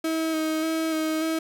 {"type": "tone with vibrato", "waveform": "35% pulse", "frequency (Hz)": 318.4, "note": "D#4", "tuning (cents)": 40, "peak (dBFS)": -22, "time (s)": [0.04, 1.39], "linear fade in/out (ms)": 5, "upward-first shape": "square", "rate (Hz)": 1.7, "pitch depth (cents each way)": 18, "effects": []}